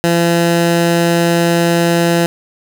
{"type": "tone", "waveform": "15% pulse", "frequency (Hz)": 170, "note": "F3", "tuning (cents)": -46, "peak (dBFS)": -4, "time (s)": [0.04, 2.26], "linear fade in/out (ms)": 0, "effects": []}